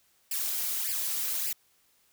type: noise with flanger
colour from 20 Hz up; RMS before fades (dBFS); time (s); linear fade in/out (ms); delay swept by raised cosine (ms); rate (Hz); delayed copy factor
blue; -31; 0.31-1.53; 5; 0.39 to 4.29; 1.7; +1
effects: white hiss -67 dBFS RMS until 2.12 s